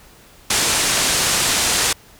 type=low-pass noise; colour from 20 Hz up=white; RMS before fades=-18 dBFS; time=0.5-1.93 s; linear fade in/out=5 ms; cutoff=9300 Hz; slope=24 dB/octave; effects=pink hiss -47 dBFS RMS until 2.19 s